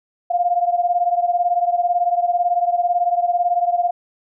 sine beating tone pair, 698.5 / 716.5 Hz, F5 / F5, 0 / +44 cents, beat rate 18 Hz, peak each -17 / -20 dBFS, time 0.3-3.91 s, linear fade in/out 10 ms, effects none

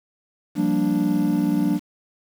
triangle chord, G minor seventh, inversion third, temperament equal, 174.61 / 196 / 233.1 / 293.7 Hz, F3 / G3 / Bb3 / D4, 0 / 0 / 0 / 0 cents, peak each -23 / -22 / -23 / -19 dBFS, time 0.55-1.8 s, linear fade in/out 50 ms, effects tanh soft clip ceiling -6 dBFS + 7-bit

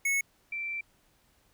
square / sine tone pair in turn, 2200 / 2343 Hz, C#7 / D7, -14 / -5 cents, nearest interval minor second, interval 109 cents, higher second, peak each -26 / -32 dBFS, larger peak first, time 0.05-0.21 / 0.52-0.81 s, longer second, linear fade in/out 5 ms, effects pink hiss -67 dBFS RMS until 1.53 s

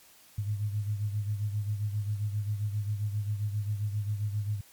sine beating tone pair, 103.2 / 110.7 Hz, G#2 / A2, -10 / +11 cents, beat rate 7.5 Hz, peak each -29 / -36 dBFS, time 0.38-4.61 s, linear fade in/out 5 ms, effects white hiss -57 dBFS RMS until 4.72 s + MP3 96 kbps

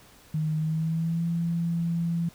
sine tone with pitch glide, 155.56 to 168.66 Hz, D#3 to E3, 0 to +40 cents, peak -24 dBFS, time 0.34-2.29 s, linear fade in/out 5 ms, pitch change +140 cents, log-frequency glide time 0.57-1.26 s, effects pink hiss -54 dBFS RMS until 2.34 s

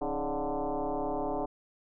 sine tone with frequency modulation, 162.8 Hz, E3, 21 cents flat, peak -29 dBFS, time 0.01-1.46 s, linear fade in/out 10 ms, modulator 145 Hz, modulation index 5.3, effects none

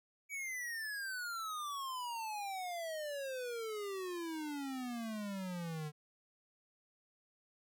square exponential sweep, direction down, 2291 to 148.1 Hz, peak -40 dBFS, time 0.29-5.92 s, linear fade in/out 50 ms, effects none

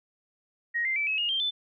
sine tone with pitch steps, 1882 / 2088 / 2317 / 2571 / 2853 / 3165 / 3512 Hz, A#6 / C7 / D7 / E7 / F7 / G7 / A7, +16 / -4 / -24 / -44 / +36 / +16 / -4 cents, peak -25 dBFS, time 0.74-1.51 s, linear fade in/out 20 ms, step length 110 ms, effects none

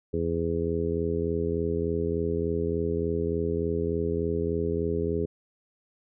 harmonic tone, 83.4 Hz, E2, 21 cents sharp, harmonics 1 / 2 / 3 / 4 / 5 / 6, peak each -32 / -33 / -34 / -34 / -28 / -37 dBFS, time 0.13-5.26 s, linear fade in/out 10 ms, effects none

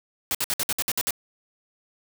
white noise bursts, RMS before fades -25 dBFS, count 9, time 0.31-1.107 s, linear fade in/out 0 ms, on 37 ms, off 58 ms, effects none

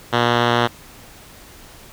5% pulse tone with low-pass filter, 119.5 Hz, A#2, 43 cents sharp, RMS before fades -17 dBFS, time 0.12-0.68 s, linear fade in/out 20 ms, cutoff 3100 Hz, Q 1.5, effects pink hiss -43 dBFS RMS until 1.92 s

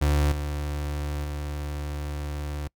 35% pulse tone with level steps, 73.42 Hz, D2, in tune, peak -18 / -26 / -28 dBFS, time 0.01-2.68 s, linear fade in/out 10 ms, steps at 0.32 / 1.24 s, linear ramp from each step 2 ms, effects noise-tail reverb RT60 0.1 s tail -26 dB re dry

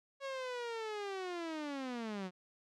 sawtooth linear sweep, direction down, 554.4 to 177.6 Hz, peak -35 dBFS, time 0.2-2.31 s, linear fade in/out 50 ms, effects low-pass 5000 Hz 12 dB/octave

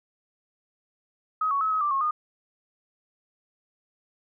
sine tone with pitch steps, 1267 / 1116 / 1288 / 1273 / 1177 / 1087 / 1224 Hz, D#6 / C#6 / E6 / D#6 / D6 / C#6 / D#6, +31 / +11 / -41 / +39 / +3 / -34 / -29 cents, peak -22 dBFS, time 1.41-2.11 s, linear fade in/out 5 ms, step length 100 ms, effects none

